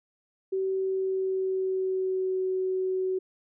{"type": "tone with pitch glide", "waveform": "sine", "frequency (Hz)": [381.9, 374.5], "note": ["G4", "F#4"], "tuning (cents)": [-45, 21], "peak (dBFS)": -25, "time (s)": [0.52, 3.19], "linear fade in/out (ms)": 10, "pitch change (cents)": -34, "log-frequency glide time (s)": [0.72, 2.4], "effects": []}